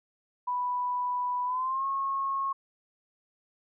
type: tone with pitch glide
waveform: sine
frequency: 987.8 to 1089.7 Hz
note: B5 to C#6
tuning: 0 to -30 cents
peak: -27 dBFS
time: 0.47-2.53 s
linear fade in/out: 10 ms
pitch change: +170 cents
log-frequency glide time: 1.45-1.86 s
effects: none